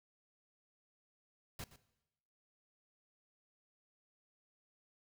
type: noise with echo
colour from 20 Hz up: pink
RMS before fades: -45 dBFS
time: 1.59-1.64 s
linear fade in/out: 2 ms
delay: 120 ms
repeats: 1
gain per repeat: -15 dB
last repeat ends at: 1.76 s
effects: noise-tail reverb RT60 1.0 s tail -19 dB re dry